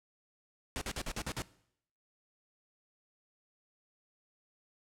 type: noise bursts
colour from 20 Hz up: pink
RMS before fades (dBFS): -37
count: 7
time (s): 0.76-1.42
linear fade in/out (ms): 0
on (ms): 54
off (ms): 47
effects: noise-tail reverb RT60 0.7 s tail -20 dB re dry + low-pass 10000 Hz 12 dB/octave